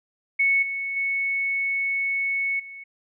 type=tone with level steps; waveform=sine; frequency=2210 Hz; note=C#7; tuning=6 cents flat; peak=-17 / -26 / -22 / -37 dBFS; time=0.39-2.84 s; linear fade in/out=10 ms; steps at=0.62 / 0.96 / 2.59 s; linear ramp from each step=10 ms; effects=none